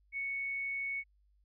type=tone; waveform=sine; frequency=2217 Hz; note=C#7; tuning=in tune; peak=-34 dBFS; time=0.12-1.04 s; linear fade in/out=50 ms; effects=added 50 Hz sine -66 dBFS peak until 1.44 s